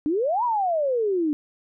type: exponential two-way sweep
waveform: sine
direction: up then down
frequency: 284 to 1002 to 288 Hz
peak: -20 dBFS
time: 0.06-1.33 s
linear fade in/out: 0 ms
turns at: 0.44 s
effects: none